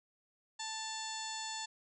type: harmonic tone with a mistuned harmonic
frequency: 880 Hz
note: A5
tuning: in tune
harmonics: 1 / 2 / 3 / 4 / 5 / 6 / 7 / 8 / 9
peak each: -44 / -48 / -52 / -47 / -46 / -52 / -54 / -46 / -52 dBFS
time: 0.59-1.66 s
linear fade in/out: 10 ms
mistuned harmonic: 3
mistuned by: +50 cents
effects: none